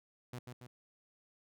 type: tone with echo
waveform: sawtooth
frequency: 123.47 Hz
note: B2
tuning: in tune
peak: -38 dBFS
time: 0.33-0.39 s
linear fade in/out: 5 ms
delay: 140 ms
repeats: 2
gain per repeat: -4 dB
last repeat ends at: 0.67 s
effects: none